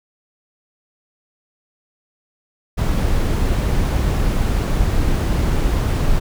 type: noise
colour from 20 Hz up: brown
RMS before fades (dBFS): -17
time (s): 2.77-6.2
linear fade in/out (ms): 20
effects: none